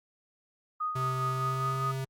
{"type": "tone with tremolo", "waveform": "sine", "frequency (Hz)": 1242, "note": "D#6", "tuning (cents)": -3, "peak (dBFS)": -28, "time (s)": [0.8, 1.92], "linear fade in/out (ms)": 10, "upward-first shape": "sine", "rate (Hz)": 4.9, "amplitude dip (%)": 50}
{"type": "tone with pitch glide", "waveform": "square", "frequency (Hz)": [130, 133.27], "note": ["C3", "C3"], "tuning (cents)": [-11, 32], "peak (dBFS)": -32, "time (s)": [0.95, 2.05], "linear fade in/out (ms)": 10, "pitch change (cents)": 43, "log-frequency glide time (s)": [1.29, 1.86]}
{"effects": ["Opus 48 kbps"]}